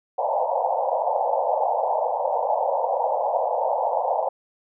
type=band-pass noise; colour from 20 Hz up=white; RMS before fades=-23 dBFS; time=0.18-4.29 s; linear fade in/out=10 ms; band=500 to 930 Hz; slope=96 dB/octave; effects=none